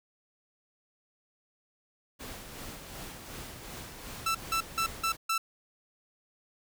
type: noise with tremolo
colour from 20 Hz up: pink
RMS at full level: -42 dBFS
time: 2.19-5.17 s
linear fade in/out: 20 ms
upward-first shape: sine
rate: 2.7 Hz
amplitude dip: 40%
type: tone bursts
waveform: sawtooth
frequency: 1330 Hz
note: E6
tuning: 15 cents sharp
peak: -23 dBFS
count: 5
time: 4.26-5.38 s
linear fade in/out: 5 ms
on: 88 ms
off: 170 ms
effects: none